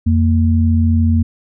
sine tone pair together, 86.93 / 230 Hz, F2 / A#3, -7 / -23 cents, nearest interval octave + perfect fourth, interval 1684 cents, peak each -11 / -15 dBFS, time 0.06-1.23 s, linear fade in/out 10 ms, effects none

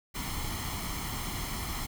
pink noise with comb filter, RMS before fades -35 dBFS, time 0.14-1.87 s, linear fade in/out 20 ms, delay 0.95 ms, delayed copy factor +0.65, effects none

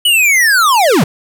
square linear sweep, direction down, 2993 to 116.54 Hz, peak -8 dBFS, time 0.05-1.04 s, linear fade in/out 5 ms, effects none

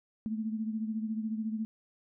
sine beating tone pair, 217.7 / 231.7 Hz, A3 / A#3, -18 / -10 cents, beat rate 14 Hz, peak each -32 / -39 dBFS, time 0.26-1.65 s, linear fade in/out 0 ms, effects none

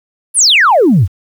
sine exponential sweep, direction down, 11175 to 77.78 Hz, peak -4 dBFS, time 0.34-1.08 s, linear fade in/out 50 ms, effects tanh soft clip ceiling -1 dBFS + 7-bit

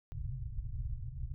pink low-pass noise, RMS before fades -39 dBFS, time 0.12-1.34 s, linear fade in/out 0 ms, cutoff 140 Hz, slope 96 dB/octave, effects none

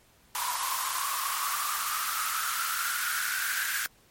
white noise with high-pass filter sweep, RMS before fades -30 dBFS, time 0.35-3.86 s, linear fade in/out 0 ms, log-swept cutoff 980 to 1600 Hz, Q 9.3, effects pink hiss -61 dBFS RMS until 4.1 s + MP3 64 kbps

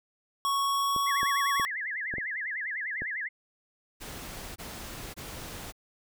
square tone with pitch glide, 1108.7 to 1116.4 Hz, C#6 to C#6, 0 to +12 cents, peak -26 dBFS, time 0.45-1.65 s, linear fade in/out 0 ms, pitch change +12 cents, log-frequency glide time 0.63-1.05 s
clicks, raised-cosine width 2 ms, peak -25 dBFS, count 6, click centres 0.963 / 1.231 / 1.598 / 2.139 / 2.183 / 3.02 s
sine tone with vibrato, 1858 Hz, A#6, 6 cents flat, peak -31 dBFS, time 1.06-3.29 s, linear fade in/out 20 ms, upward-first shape sine, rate 10 Hz, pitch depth 220 cents each way
pink noise bursts, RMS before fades -41 dBFS, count 3, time 4-5.724 s, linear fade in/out 20 ms, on 560 ms, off 22 ms
effects none

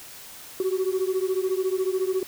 sine beating tone pair, 370 / 384 Hz, F#4 / G4, 0 / -36 cents, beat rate 14 Hz, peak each -23 / -24 dBFS, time 0.6-2.23 s, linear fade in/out 2 ms, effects tanh soft clip ceiling -19 dBFS + white hiss -43 dBFS RMS until 2.27 s

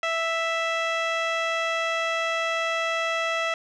15% pulse tone with low-pass filter, 659.3 Hz, E5, in tune, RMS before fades -26 dBFS, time 0.03-3.54 s, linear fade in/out 2 ms, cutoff 3900 Hz, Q 1.4, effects none

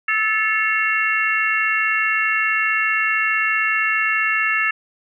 harmonic tone with a mistuned harmonic, 435.3 Hz, A4, 19 cents flat, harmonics 3 / 4 / 5 / 6, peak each -24 / -20 / -22 / -23 dBFS, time 0.08-4.71 s, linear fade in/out 5 ms, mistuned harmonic 6, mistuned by +78 cents, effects none

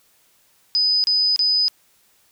sine tone bursts, 4997 Hz, D#8, 7 cents sharp, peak -15 dBFS, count 3, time 0.75-1.682 s, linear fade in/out 0 ms, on 290 ms, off 31 ms, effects white hiss -59 dBFS RMS until 2.31 s

